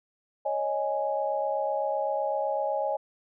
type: chord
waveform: sine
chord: C# suspended second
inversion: none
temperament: equal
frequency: 554.4 / 622.3 / 830.6 Hz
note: C#5 / D#5 / G#5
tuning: 0 / 0 / 0 cents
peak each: -30 dBFS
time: 0.45-2.97 s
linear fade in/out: 10 ms
effects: none